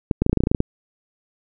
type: clicks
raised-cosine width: 3 ms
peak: -4 dBFS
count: 12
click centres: 0.112 / 0.22 / 0.264 / 0.296 / 0.33 / 0.373 / 0.405 / 0.437 / 0.471 / 0.515 / 0.548 / 0.604 s
effects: none